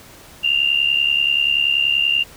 sine tone with amplitude modulation, 2794 Hz, F7, in tune, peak -11 dBFS, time 0.43-2.24 s, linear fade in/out 20 ms, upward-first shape sine, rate 70.4 Hz, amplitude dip 75%, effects pink hiss -43 dBFS RMS until 2.36 s

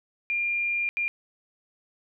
sine tone bursts at uneven times, 2400 Hz, D7, 37 cents sharp, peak -24 dBFS, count 2, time 0.3-0.89 / 0.97-1.08 s, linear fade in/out 0 ms, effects none

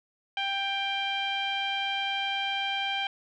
sawtooth tone with low-pass filter, 789 Hz, G5, 11 cents sharp, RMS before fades -30 dBFS, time 0.37-3.07 s, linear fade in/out 2 ms, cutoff 2900 Hz, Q 9.5, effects none

